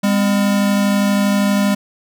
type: tone pair together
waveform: square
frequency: 201.9 / 254.4 Hz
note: G#3 / C4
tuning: -49 / -48 cents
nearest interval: major third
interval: 401 cents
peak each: -14 / -23 dBFS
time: 0.03-1.75 s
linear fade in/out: 10 ms
effects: none